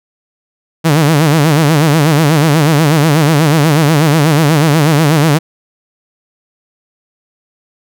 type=tone with vibrato; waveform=sawtooth; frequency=152.7 Hz; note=D#3; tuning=32 cents flat; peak=-3 dBFS; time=0.84-5.39 s; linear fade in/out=20 ms; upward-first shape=sine; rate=8.2 Hz; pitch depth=140 cents each way; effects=none